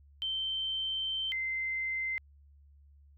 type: tone pair in turn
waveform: sine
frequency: 3109 / 2075 Hz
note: G7 / C7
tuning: -15 / -15 cents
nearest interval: perfect fifth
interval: 700 cents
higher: first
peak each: -31 / -31 dBFS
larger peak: neither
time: 0.22-1.32 / 1.32-2.18 s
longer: first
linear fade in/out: 0 ms
effects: added 71 Hz sine -56 dBFS peak until 3.17 s